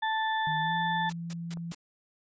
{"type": "harmonic tone", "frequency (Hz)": 880, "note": "A5", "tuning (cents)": 0, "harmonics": [1, 2, 4], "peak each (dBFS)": [-28, -32, -38], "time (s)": [0.02, 1.1], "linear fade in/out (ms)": 10}
{"type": "tone with pitch glide", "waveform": "sine", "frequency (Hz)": [155.56, 168.66], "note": ["D#3", "E3"], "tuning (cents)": [0, 40], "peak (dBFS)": -34, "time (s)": [0.47, 1.72], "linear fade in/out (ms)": 0, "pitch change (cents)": 140, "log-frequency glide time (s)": [0.59, 0.74]}
{"type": "noise bursts", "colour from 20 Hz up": "white", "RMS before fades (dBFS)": -42, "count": 4, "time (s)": [1.09, 1.748], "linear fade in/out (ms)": 5, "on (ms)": 37, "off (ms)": 170}
{"type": "click", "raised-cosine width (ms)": 1, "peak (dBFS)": -34, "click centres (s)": 1.572}
{"effects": ["resampled to 16000 Hz"]}